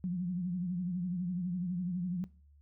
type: tone with vibrato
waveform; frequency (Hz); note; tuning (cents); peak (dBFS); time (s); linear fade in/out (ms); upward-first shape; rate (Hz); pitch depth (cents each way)
sine; 178.9; F3; +42; -31; 0.04-2.24; 0; sine; 12; 70
effects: noise-tail reverb RT60 0.4 s tail -21 dB re dry + added 72 Hz sine -58 dBFS peak until 2.61 s